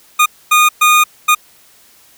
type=tone bursts at uneven times; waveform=25% pulse; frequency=1227 Hz; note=D#6; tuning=25 cents flat; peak=-3 dBFS; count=4; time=0.19-0.26 / 0.51-0.69 / 0.81-1.04 / 1.28-1.35 s; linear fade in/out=10 ms; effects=white hiss -47 dBFS RMS until 2.17 s